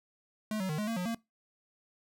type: tone with pitch steps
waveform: square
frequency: 215.1 / 188.8 / 153.2 / 210.9 / 228.2 / 179.9 / 229.3 Hz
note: A3 / F#3 / D#3 / G#3 / A#3 / F#3 / A#3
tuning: -39 / +35 / -27 / +27 / -37 / -48 / -28 cents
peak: -32 dBFS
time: 0.51-1.147 s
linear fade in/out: 2 ms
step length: 91 ms
effects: noise-tail reverb RT60 0.2 s tail -22 dB re dry